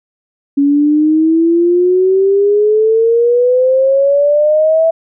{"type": "exponential sweep", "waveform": "sine", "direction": "up", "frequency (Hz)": [279.2, 659.3], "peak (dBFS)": -7, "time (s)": [0.57, 4.91], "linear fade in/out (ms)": 10, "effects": []}